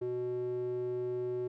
square tone with band-pass filter, 123.47 Hz, B2, in tune, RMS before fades -35 dBFS, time 0.01-1.48 s, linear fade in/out 10 ms, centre 380 Hz, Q 4.4, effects none

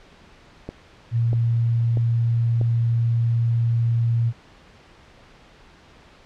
click train, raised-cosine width 2 ms, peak -17 dBFS, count 4, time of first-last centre 0.69-2.613 s, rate 1.56 Hz
sine tone, 116.54 Hz, A#2, in tune, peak -17 dBFS, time 1.11-4.33 s, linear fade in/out 50 ms
effects pink hiss -50 dBFS RMS until 6.25 s + low-pass 4000 Hz 12 dB/octave

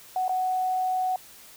sine tone with dropouts, 743 Hz, F#5, 7 cents sharp, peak -23 dBFS, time 0.16-1.16 s, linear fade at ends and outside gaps 2 ms, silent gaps 0.281-0.293 s, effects white hiss -49 dBFS RMS until 1.56 s

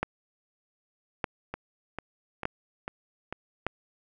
two click trains, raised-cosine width 0.5 ms, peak -12 / -19 dBFS, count 4 / 5, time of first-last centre 0.03-3.666 / 1.54-3.326 s, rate 0.825 / 2.24 Hz, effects none

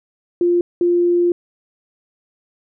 sine tone pair in turn, 349.2 / 349.2 Hz, F4 / F4, 0 / 0 cents, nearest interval unison, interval 0 cents, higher neither, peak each -12 dBFS, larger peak neither, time 0.41-0.61 / 0.81-1.32 s, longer second, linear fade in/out 2 ms, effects none

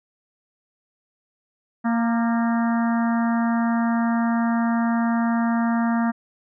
harmonic tone with a mistuned harmonic, 231.4 Hz, A#3, 13 cents flat, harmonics 1 / 3 / 4 / 5 / 6 / 7 / 8, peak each -19 / -29 / -31 / -33 / -35 / -36 / -37 dBFS, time 1.84-6.12 s, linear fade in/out 20 ms, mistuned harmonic 5, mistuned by +36 cents, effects none

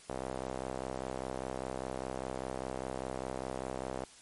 sawtooth tone with band-pass filter, 65 Hz, C2, 11 cents flat, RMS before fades -39 dBFS, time 0.09-4.05 s, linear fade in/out 5 ms, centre 620 Hz, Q 1.4, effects white hiss -56 dBFS RMS until 4.21 s + MP3 48 kbps

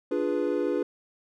triangle chord, D diminished seventh, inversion none, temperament equal, 293.7 / 349.2 / 415.3 / 493.9 Hz, D4 / F4 / Ab4 / Cb5, 0 / 0 / 0 / 0 cents, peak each -28 dBFS, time 0.11-0.83 s, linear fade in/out 5 ms, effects none

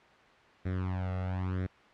sawtooth tone with flanger, 92.5 Hz, F#2, in tune, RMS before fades -33 dBFS, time 0.65-1.67 s, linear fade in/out 10 ms, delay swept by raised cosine 0.52 to 1.52 ms, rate 0.98 Hz, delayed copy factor +0.8, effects white hiss -57 dBFS RMS until 1.93 s + low-pass 2000 Hz 12 dB/octave

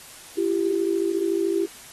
sine tone pair together, 338.3 / 392 Hz, E4 / G4, +45 / 0 cents, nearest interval minor third, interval 255 cents, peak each -23 dBFS, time 0.37-1.66 s, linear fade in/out 10 ms, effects white hiss -44 dBFS RMS until 1.92 s + AAC 32 kbps

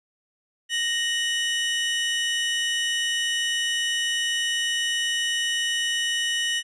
40% pulse tone pair together, 1863.4 / 2958 Hz, A#6 / F#7, -1 / -1 cents, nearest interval minor sixth, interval 800 cents, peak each -26 / -24 dBFS, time 0.69-6.63 s, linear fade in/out 50 ms, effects resampled to 24000 Hz

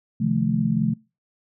sine chord, F dominant seventh, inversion second, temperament just, 130.96 / 157.15 / 174.61 / 218.3 Hz, C3 / Eb3 / F3 / A3, +2 / +18 / 0 / -13 cents, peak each -26 / -26 / -25 / -22 dBFS, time 0.2-0.94 s, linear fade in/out 10 ms, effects noise-tail reverb RT60 0.3 s tail -25 dB re dry

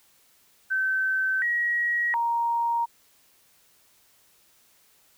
sine tone with pitch steps, 1539 / 1903 / 935 Hz, G6 / A#6 / A#5, -32 / +35 / +5 cents, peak -22 dBFS, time 0.7-2.86 s, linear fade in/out 20 ms, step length 720 ms, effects white hiss -61 dBFS RMS until 5.17 s

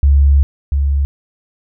sine tone pair in turn, 70.1 / 70.1 Hz, C#2 / C#2, +20 / +20 cents, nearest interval unison, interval 0 cents, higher neither, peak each -6 / -11 dBFS, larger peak first, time 0.03-0.43 / 0.72-1.05 s, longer first, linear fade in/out 0 ms, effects none

